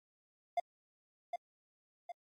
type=tone with echo; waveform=triangle; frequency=698.5 Hz; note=F5; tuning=in tune; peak=-27 dBFS; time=0.57-0.6 s; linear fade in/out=5 ms; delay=760 ms; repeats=2; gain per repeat=-6 dB; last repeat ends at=2.12 s; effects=AAC 64 kbps